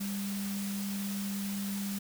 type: tone in noise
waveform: sine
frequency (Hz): 199.3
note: G3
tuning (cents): +29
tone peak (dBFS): -33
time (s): 0-1.99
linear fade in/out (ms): 10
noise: white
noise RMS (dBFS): -42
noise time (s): 0-1.99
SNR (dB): +6
effects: none